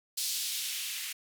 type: noise with band-pass filter sweep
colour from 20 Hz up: violet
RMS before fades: -35 dBFS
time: 0.17-1.13 s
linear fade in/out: 10 ms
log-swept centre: 4300 to 2200 Hz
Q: 1.6
effects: none